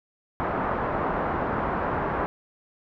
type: low-pass noise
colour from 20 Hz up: white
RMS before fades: -27 dBFS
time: 0.4-2.26 s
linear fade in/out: 0 ms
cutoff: 1300 Hz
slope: 24 dB/octave
effects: none